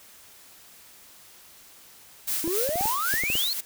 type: noise with tremolo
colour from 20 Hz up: blue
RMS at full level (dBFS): -27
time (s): 2.27-3.61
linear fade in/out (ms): 10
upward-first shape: sine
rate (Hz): 3.8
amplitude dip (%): 55
type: exponential sweep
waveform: triangle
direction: up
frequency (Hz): 311.1 to 4435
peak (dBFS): -24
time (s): 2.44-3.53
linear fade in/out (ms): 0
type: clicks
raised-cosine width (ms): 2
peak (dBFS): -21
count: 9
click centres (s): 2.477 / 2.691 / 2.757 / 2.81 / 2.856 / 3.139 / 3.237 / 3.301 / 3.354
effects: white hiss -51 dBFS RMS until 3.65 s